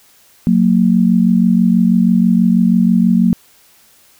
sine tone pair together, 183.02 / 229.2 Hz, F#3 / A#3, -19 / -29 cents, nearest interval major third, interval 390 cents, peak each -11 dBFS, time 0.47-3.33 s, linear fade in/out 0 ms, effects white hiss -49 dBFS RMS until 4.19 s

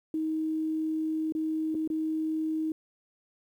sine tone with dropouts, 315.3 Hz, D#4, 23 cents sharp, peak -27 dBFS, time 0.14-2.72 s, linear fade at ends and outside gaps 2 ms, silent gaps 1.323-1.35 / 1.745-1.75 / 1.876-1.901 s, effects 10-bit

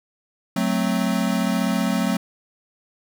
square chord, F# diminished, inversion none, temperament equal, 185 / 220 / 261.6 Hz, F#3 / A3 / C4, 0 / 0 / 0 cents, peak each -24 / -24 / -26 dBFS, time 0.56-2.17 s, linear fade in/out 5 ms, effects none

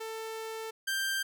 sawtooth tone pair in turn, 444.5 / 1577.2 Hz, A4 / G6, +18 / +10 cents, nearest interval octave + minor seventh, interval 2192 cents, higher second, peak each -33 / -26 dBFS, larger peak second, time 0-0.71 / 0.87-1.23 s, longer first, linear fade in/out 10 ms, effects none

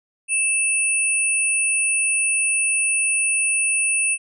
sine tone pair together, 2637 / 9397 Hz, E7 / D9, 0 / 0 cents, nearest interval octave + minor seventh, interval 2200 cents, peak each -20 dBFS, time 0.28-4.18 s, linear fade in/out 50 ms, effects none

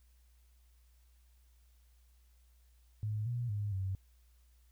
sine tone with pitch steps, 106.6 / 120.7 / 103.3 / 95.5 Hz, G#2 / B2 / G#2 / G2, +46 / -39 / -9 / -45 cents, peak -33 dBFS, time 3.03-3.95 s, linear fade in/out 0 ms, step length 230 ms, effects added 60 Hz sine -62 dBFS peak until 4.71 s + white hiss -75 dBFS RMS until 4.71 s

